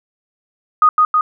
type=tone with echo; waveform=sine; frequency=1242 Hz; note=D#6; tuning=3 cents flat; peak=-6 dBFS; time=0.82-0.89 s; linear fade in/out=2 ms; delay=160 ms; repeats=2; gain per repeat=-2 dB; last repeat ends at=1.21 s; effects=none